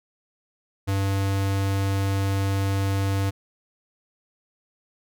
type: tone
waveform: square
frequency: 97.9 Hz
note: G2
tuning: 2 cents flat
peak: -22 dBFS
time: 0.87-3.31 s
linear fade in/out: 20 ms
effects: none